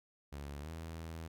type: tone with pitch glide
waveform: sawtooth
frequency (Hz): 71.4 to 81.54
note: D2 to E2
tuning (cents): -48 to -18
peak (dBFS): -39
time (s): 0.32-1.28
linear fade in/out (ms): 10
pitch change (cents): +230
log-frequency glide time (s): 0.6-0.7
effects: none

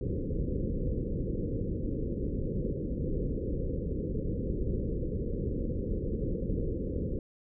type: low-pass noise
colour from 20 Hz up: pink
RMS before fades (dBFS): -32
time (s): 0.01-7.19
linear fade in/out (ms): 2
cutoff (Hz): 530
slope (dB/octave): 96
effects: none

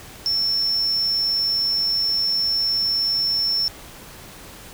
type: tone with amplitude modulation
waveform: triangle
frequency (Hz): 5400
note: E8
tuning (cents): +41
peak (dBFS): -16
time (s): 0.26-3.68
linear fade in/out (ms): 0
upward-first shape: sine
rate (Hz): 99.4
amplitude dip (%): 30
effects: pink hiss -41 dBFS RMS until 4.73 s

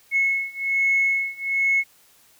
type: beating tone pair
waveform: sine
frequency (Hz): 2186 / 2187.2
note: C#7 / C#7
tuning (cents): -25 / -24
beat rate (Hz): 1.2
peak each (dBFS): -22 / -21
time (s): 0.11-1.84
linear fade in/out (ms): 50
effects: tanh soft clip ceiling -11 dBFS + white hiss -56 dBFS RMS until 2.39 s

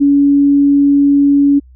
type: tone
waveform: sine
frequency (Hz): 282.9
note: C#4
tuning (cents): +35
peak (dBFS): -6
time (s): 0-1.6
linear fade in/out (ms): 20
effects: added 63 Hz sine -38 dBFS peak until 1.75 s

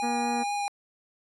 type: tone with vibrato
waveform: square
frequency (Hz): 815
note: G#5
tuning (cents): -33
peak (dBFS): -28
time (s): 0-0.68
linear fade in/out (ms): 0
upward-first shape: sine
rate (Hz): 4.2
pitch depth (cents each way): 10
type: harmonic tone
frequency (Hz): 238.9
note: A#3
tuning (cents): +43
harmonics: 1 / 2 / 3 / 4 / 5 / 6 / 7 / 8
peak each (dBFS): -30 / -36 / -40 / -42 / -44 / -46 / -47 / -48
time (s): 0.02-0.44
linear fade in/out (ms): 20
effects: resampled to 24000 Hz

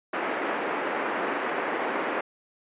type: band-pass noise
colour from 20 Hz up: pink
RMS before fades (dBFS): -29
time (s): 0.13-2.21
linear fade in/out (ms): 5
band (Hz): 290 to 2200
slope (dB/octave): 24
effects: resampled to 8000 Hz

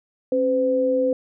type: tone pair together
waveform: sine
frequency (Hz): 270 / 509.7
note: C#4 / C5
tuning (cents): -45 / -45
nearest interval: major seventh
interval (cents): 1100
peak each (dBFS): -24 / -18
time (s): 0.32-1.13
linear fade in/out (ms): 2
effects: none

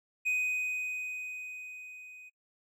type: tone with level ramp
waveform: triangle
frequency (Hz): 2500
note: D#7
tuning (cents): +8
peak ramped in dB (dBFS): -25 to -47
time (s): 0.25-2.3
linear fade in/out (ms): 20
effects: noise-tail reverb RT60 0.1 s tail -23 dB re dry

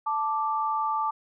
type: tone pair together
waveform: sine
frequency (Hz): 879.3 / 1174.7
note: A5 / D6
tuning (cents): -1 / 0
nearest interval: perfect fourth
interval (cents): 501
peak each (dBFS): -27 / -27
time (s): 0.06-1.11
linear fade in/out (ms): 10
effects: none

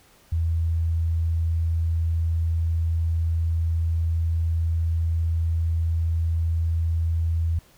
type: tone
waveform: sine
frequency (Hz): 82.41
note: E2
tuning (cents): 0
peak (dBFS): -20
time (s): 0.32-7.59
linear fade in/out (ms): 5
effects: pink hiss -56 dBFS RMS until 7.77 s

